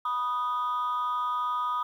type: tone pair together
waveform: sine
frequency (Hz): 981.7 / 1239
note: B5 / D#6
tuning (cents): -11 / -8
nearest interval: major third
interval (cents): 403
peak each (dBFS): -29 / -26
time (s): 0.05-1.83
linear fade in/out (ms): 5
effects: tanh soft clip ceiling -23 dBFS + 10-bit